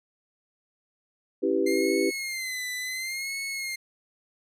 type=chord; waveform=sine; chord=C# half-diminished seventh; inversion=none; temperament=equal with one note detuned; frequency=275.7 / 329.6 / 392 / 493.9 Hz; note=C#4 / E4 / G4 / B4; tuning=-9 / 0 / 0 / 0 cents; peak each=-30 / -27 / -25 / -29 dBFS; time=1.42-2.11 s; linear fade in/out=20 ms
type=tone with vibrato; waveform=sawtooth; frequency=2093 Hz; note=C7; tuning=in tune; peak=-27 dBFS; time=1.66-3.76 s; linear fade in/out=10 ms; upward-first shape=sine; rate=0.71 Hz; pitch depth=84 cents each way
effects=resampled to 32000 Hz